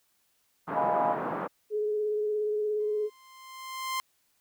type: band-pass noise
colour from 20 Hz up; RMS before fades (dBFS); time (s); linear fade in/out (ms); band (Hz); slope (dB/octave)
white; -33; 0.67-1.48; 20; 150 to 1200; 24
type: chord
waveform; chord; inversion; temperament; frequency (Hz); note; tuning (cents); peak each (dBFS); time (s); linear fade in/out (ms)
sine; F half-diminished seventh; third; equal; 622.3 / 698.5 / 830.6 / 987.8; Eb5 / F5 / Ab5 / Cb6; 0 / 0 / 0 / 0; -30; 0.73-1.17; 50
type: tone with vibrato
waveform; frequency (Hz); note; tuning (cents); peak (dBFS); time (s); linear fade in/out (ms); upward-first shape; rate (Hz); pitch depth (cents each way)
sine; 422.8; G#4; +31; -26; 1.7-3.1; 50; triangle; 17; 27
type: tone with exponential growth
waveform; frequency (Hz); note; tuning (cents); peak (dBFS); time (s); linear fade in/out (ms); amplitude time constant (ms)
sawtooth; 1046.5; C6; 0; -24; 2.8-4; 0; 260
effects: white hiss -71 dBFS RMS until 4.4 s